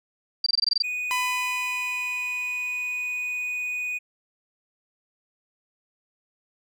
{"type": "tone bursts", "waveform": "sine", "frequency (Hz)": 4699, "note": "D8", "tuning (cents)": 0, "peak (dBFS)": -18, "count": 9, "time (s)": [0.44, 0.824], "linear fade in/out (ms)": 5, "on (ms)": 24, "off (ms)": 21}
{"type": "tone", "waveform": "triangle", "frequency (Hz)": 2479, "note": "D#7", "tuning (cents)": -7, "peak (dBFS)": -25, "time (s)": [0.83, 3.99], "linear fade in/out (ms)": 20}
{"type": "tone with exponential decay", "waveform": "sawtooth", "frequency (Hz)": 1000, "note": "B5", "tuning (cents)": 21, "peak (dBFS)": -20, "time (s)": [1.11, 3.92], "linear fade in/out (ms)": 0, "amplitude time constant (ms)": 610}
{"effects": []}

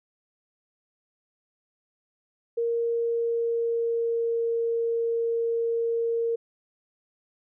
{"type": "tone with pitch glide", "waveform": "sine", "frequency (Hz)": [466.2, 462.4], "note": ["A#4", "A#4"], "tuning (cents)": [0, -14], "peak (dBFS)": -23, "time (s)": [2.57, 6.36], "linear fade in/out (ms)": 10, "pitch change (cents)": -14, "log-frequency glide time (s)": [2.81, 4.48], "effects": []}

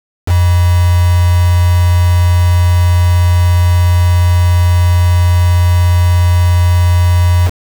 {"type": "tone with quantisation", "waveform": "sine", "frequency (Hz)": 88.3, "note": "F2", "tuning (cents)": 20, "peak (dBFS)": -6, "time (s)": [0.26, 7.51], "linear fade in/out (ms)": 50, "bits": 3, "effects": []}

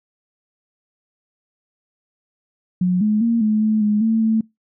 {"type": "tone with pitch steps", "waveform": "sine", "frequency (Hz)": [181, 212.6, 231.6, 214.5, 216.5, 209.8, 223.7, 221.5], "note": ["F#3", "G#3", "A#3", "A3", "A3", "G#3", "A3", "A3"], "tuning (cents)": [-38, 41, -11, -44, -28, 18, 29, 12], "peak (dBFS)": -14, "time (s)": [2.81, 4.41], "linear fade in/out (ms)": 5, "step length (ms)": 200, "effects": ["noise-tail reverb RT60 0.2 s tail -25 dB re dry"]}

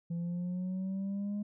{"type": "exponential sweep", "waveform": "sine", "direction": "up", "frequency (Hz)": [168.5, 207.7], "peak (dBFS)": -30, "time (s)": [0.1, 1.43], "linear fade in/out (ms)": 10, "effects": ["tanh soft clip ceiling -32 dBFS"]}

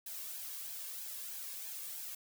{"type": "noise with flanger", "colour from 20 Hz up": "blue", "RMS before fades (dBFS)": -44, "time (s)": [0.06, 2.15], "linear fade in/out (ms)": 5, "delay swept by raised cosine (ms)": [1.2, 1.86], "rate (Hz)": 3.1, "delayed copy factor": 0.5, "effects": []}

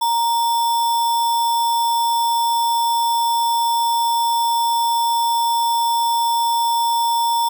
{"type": "tone with sample-and-hold", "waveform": "sine", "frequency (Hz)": 932.3, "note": "A#5", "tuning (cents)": 0, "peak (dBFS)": -15, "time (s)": [0.01, 7.49], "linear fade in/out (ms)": 10, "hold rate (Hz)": 4410, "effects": []}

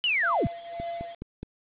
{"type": "linear sweep", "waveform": "sine", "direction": "down", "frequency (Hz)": [3049, 58.27], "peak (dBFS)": -22, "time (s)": [0.04, 0.47], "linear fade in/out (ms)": 0}
{"type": "tone with tremolo", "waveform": "triangle", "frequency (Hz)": 682, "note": "F5", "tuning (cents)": -41, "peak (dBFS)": -28, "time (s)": [0.23, 1.15], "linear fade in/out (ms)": 5, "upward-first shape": "triangle", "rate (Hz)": 1.9, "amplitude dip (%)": 75}
{"type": "click train", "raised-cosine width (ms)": 3, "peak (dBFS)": -23, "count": 4, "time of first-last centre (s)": [0.8, 1.43], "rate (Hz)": 4.76}
{"effects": ["resampled to 8000 Hz", "8-bit"]}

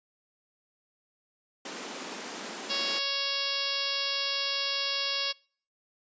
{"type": "high-pass noise", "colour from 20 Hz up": "pink", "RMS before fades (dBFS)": -39, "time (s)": [1.65, 2.99], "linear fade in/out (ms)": 5, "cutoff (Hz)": 200, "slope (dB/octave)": 48}
{"type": "harmonic tone", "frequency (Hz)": 555, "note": "C#5", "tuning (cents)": 2, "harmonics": [1, 2, 3, 4, 5, 6, 7, 8, 9, 10], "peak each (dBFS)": [-41, -40, -41, -41, -36, -35, -37, -35, -35, -39], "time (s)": [2.69, 5.33], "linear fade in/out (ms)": 20}
{"effects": ["noise-tail reverb RT60 0.5 s tail -26 dB re dry", "resampled to 16000 Hz"]}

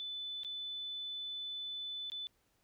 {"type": "tone with dropouts", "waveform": "sine", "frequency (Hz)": 3500, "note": "A7", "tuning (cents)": -10, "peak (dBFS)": -39, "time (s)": [0, 2.27], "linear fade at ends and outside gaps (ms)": 0, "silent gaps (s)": [[0.434, 0.447], [2.1, 2.119]], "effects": ["pink hiss -75 dBFS RMS until 2.63 s"]}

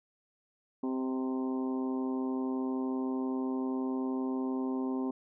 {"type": "harmonic tone with a mistuned harmonic", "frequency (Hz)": 130.4, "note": "C3", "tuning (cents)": -5, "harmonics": [2, 3, 4, 5, 6, 7, 8], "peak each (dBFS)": [-31, -38, -47, -49, -48, -47, -48], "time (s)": [0.83, 5.11], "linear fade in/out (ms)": 5, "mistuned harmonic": 5, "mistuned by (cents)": -35, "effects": []}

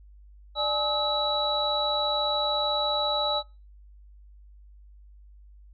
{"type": "tone cluster", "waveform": "sine", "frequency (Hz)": [593, 847, 1280, 3918], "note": ["D5", "G#5", "D#6", "B7"], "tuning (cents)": [17, 34, 49, -15], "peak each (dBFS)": [-29, -31, -33, -27], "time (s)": [0.55, 3.43], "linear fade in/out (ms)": 50, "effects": ["noise-tail reverb RT60 0.3 s tail -22 dB re dry", "added 50 Hz sine -48 dBFS peak until 5.73 s"]}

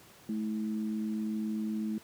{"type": "tone pair together", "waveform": "sine", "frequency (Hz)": [216.3, 324.1], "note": ["A3", "E4"], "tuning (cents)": [-29, -29], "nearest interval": "perfect fifth", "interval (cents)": 700, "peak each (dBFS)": [-31, -39], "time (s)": [0.29, 1.98], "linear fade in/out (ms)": 2, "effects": ["pink hiss -56 dBFS RMS until 2.03 s", "high-pass 100 Hz 12 dB/octave"]}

